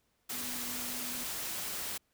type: tone in noise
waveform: sine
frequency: 246.9 Hz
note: B3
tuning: in tune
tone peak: -46 dBFS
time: 0.32-1.24 s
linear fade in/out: 10 ms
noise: white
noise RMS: -38 dBFS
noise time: 0.29-1.98 s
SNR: -11 dB
effects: pink hiss -75 dBFS RMS until 2.13 s